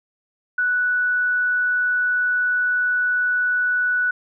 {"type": "tone", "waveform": "sine", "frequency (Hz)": 1479, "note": "F#6", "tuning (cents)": -1, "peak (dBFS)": -17, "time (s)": [0.58, 4.11], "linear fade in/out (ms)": 5, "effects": []}